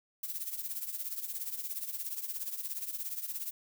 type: noise with tremolo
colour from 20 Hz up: violet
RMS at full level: -35 dBFS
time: 0.23-3.51 s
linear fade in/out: 5 ms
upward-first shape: triangle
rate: 17 Hz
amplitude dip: 80%
effects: none